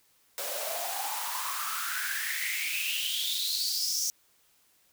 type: noise with high-pass filter sweep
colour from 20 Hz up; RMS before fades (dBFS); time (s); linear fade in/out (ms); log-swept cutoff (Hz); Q
white; -32; 0.38-4.1; 0; 520 to 6000; 8.4
effects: white hiss -66 dBFS RMS until 4.92 s